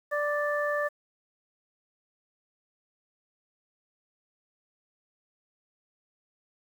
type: harmonic tone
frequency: 587.3 Hz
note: D5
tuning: in tune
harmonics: 1 / 2 / 3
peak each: -28 / -33 / -31 dBFS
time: 0.11-0.89 s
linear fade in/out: 20 ms
effects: 9-bit